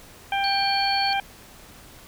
harmonic tone, 791 Hz, G5, 15 cents sharp, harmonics 1 / 2 / 3 / 4, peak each -23 / -30 / -29 / -32 dBFS, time 0.32-1.2 s, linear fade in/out 2 ms
sine tone, 4435 Hz, C#8, in tune, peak -25 dBFS, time 0.44-1.13 s, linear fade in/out 0 ms
effects pink hiss -47 dBFS RMS until 2.07 s

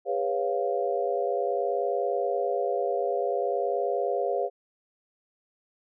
sine chord, C# dominant seventh, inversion second, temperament equal with one note detuned, 404.6 / 493.9 / 554.4 / 698.5 Hz, G#4 / B4 / C#5 / E#5, -45 / 0 / 0 / 0 cents, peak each -30 dBFS, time 0.05-4.5 s, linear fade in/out 50 ms, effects none

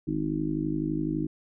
harmonic tone with a mistuned harmonic, 51.91 Hz, G#1, in tune, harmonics 1 / 3 / 4 / 5 / 6 / 7, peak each -40 / -32 / -41 / -33 / -29 / -38 dBFS, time 0.07-1.27 s, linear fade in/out 10 ms, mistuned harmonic 1, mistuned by -55 cents, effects none

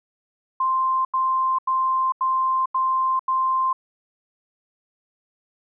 sine tone bursts, 1046.5 Hz, C6, in tune, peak -18 dBFS, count 6, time 0.6-3.73 s, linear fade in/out 5 ms, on 450 ms, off 86 ms, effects none

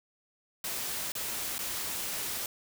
white noise with dropouts, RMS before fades -35 dBFS, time 0.64-2.46 s, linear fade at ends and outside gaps 2 ms, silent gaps 1.12-1.152 / 1.582-1.59 s, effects none

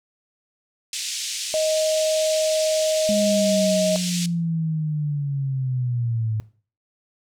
white band-pass noise, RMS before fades -29 dBFS, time 0.93-4.26 s, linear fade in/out 2 ms, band 2600 to 7900 Hz, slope 24 dB/octave
sine tone, 627 Hz, D#5, 13 cents sharp, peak -19 dBFS, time 1.54-3.96 s, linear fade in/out 0 ms
sine linear sweep, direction down, 207.7 to 107.6 Hz, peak -21 dBFS, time 3.09-6.4 s, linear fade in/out 0 ms
effects noise-tail reverb RT60 0.4 s tail -19 dB re dry

